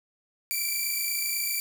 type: tone pair together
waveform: 5% pulse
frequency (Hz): 2321 / 2349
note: D7 / D7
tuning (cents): -21 / 0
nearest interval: unison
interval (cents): 21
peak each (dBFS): -20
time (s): 0.51-1.6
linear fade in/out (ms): 0
effects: 8-bit